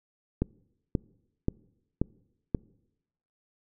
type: click train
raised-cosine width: 3 ms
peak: -12 dBFS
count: 5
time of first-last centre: 0.42-2.548 s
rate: 1.88 Hz
effects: noise-tail reverb RT60 0.9 s tail -25 dB re dry